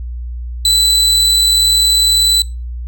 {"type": "tone with amplitude modulation", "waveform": "35% pulse", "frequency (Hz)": 3989, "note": "B7", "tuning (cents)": 17, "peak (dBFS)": -6, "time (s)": [0.65, 2.42], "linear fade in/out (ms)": 2, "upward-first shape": "sine", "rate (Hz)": 40.2, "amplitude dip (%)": 25, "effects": ["noise-tail reverb RT60 0.3 s tail -21 dB re dry", "added 60 Hz sine -21 dBFS peak until 2.87 s"]}